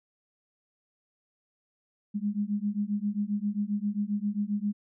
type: beating tone pair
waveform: sine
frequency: 202.3 / 209.8 Hz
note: G#3 / G#3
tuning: -45 / +18 cents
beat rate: 7.5 Hz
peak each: -30 dBFS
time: 2.14-4.73 s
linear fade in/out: 20 ms
effects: none